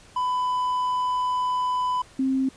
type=tone pair in turn; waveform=triangle / sine; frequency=1000 / 264.9 Hz; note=B5 / C4; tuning=+21 / +22 cents; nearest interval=octave + major seventh; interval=2299 cents; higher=first; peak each=-20 dBFS; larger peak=neither; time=0.16-2.02 / 2.19-2.49 s; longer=first; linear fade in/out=5 ms; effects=pink hiss -51 dBFS RMS until 2.56 s + resampled to 22050 Hz